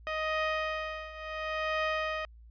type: tone with tremolo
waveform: 15% pulse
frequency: 625 Hz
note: D#5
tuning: 8 cents sharp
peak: -21 dBFS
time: 0.07-2.25 s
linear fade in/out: 0 ms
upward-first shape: triangle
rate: 0.71 Hz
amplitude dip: 85%
effects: added 57 Hz sine -50 dBFS peak until 2.5 s + resampled to 11025 Hz